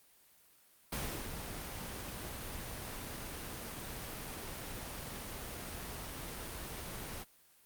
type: noise with ADSR envelope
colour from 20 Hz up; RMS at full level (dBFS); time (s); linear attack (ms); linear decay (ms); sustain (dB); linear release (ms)
pink; -37; 0.92-7.25; 6; 340; -6; 35
effects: white hiss -65 dBFS RMS until 7.65 s + Opus 32 kbps